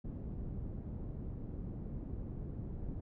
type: low-pass noise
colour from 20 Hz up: pink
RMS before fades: -42 dBFS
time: 0.04-3.01 s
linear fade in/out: 10 ms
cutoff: 260 Hz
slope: 12 dB/octave
effects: none